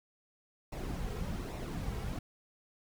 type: noise with flanger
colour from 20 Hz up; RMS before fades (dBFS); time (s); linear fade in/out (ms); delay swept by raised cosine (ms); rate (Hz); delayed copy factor
brown; -38; 0.72-2.19; 5; 0.63 to 3.43; 1.2; -0.55
effects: none